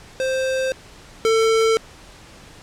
square tone pair in turn, 524 / 447.3 Hz, C5 / A4, +2 / +28 cents, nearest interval minor third, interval 274 cents, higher first, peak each -20 / -15 dBFS, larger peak second, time 0.2-0.72 / 1.25-1.77 s, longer neither, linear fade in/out 0 ms, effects pink hiss -44 dBFS RMS until 2.62 s + low-pass 8000 Hz 12 dB/octave

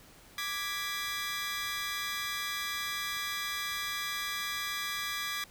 20% pulse chord, G# diminished, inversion second, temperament equal, 1174.7 / 1661.2 / 1975.5 Hz, D6 / G#6 / B6, 0 / 0 / 0 cents, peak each -33 dBFS, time 0.38-5.44 s, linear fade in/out 2 ms, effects pink hiss -56 dBFS RMS until 5.5 s

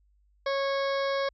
harmonic tone, 550 Hz, C#5, 14 cents flat, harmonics 1 / 2 / 3 / 4 / 6 / 7 / 8 / 9 / 10, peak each -27 / -33 / -37 / -39 / -43 / -44 / -45 / -46 / -47 dBFS, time 0.46-1.29 s, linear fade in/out 5 ms, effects added 50 Hz sine -62 dBFS peak until 1.33 s

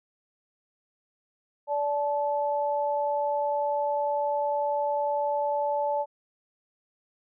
sine tone pair together, 580 / 869 Hz, D5 / A5, -22 / -22 cents, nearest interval perfect fifth, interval 700 cents, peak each -27 dBFS, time 1.67-6.06 s, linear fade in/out 50 ms, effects none

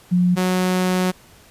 sine / sawtooth tone pair in turn, 178.9 / 183.61 Hz, F3 / F#3, +42 / -13 cents, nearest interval unison, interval 45 cents, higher second, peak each -13 dBFS, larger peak neither, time 0.11-0.36 / 0.36-1.12 s, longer second, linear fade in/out 20 ms, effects pink hiss -49 dBFS RMS until 1.5 s + resampled to 32000 Hz

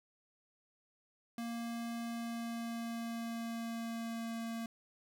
square tone with pitch glide, 233.1 to 228.8 Hz, A#3 to A#3, 0 to -32 cents, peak -39 dBFS, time 1.38-4.66 s, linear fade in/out 2 ms, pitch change -32 cents, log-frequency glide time 2.01-4.36 s, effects none

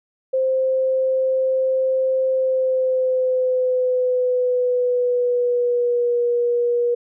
sine tone with pitch glide, 523.3 to 479.9 Hz, C5 to B4, 0 to -50 cents, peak -16 dBFS, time 0.33-6.95 s, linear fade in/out 10 ms, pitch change -150 cents, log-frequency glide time 2.3-6.21 s, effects none

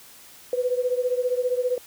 sine beating tone pair, 493.9 / 508.9 Hz, B4 / C5, 0 / -48 cents, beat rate 15 Hz, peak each -23 / -26 dBFS, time 0.53-1.78 s, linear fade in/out 2 ms, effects white hiss -48 dBFS RMS until 1.86 s

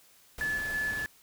pink noise, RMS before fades -42 dBFS, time 0.38-1.06 s, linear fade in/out 2 ms
sine tone with tremolo, 1726 Hz, A6, 34 cents flat, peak -28 dBFS, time 0.41-1.06 s, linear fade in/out 0 ms, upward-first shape square, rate 3 Hz, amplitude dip 30%
effects white hiss -60 dBFS RMS until 1.22 s

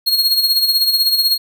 45% pulse tone with tremolo, 4281 Hz, C8, 39 cents sharp, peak -9 dBFS, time 0.06-1.38 s, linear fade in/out 20 ms, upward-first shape sine, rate 16 Hz, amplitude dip 60%, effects none

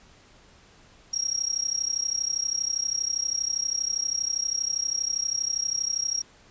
sine tone with amplitude modulation, 5610 Hz, F8, 7 cents sharp, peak -21 dBFS, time 1.13-6.22 s, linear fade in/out 10 ms, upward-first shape sine, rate 32.5 Hz, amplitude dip 90%, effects pink hiss -55 dBFS RMS until 6.5 s + resampled to 16000 Hz

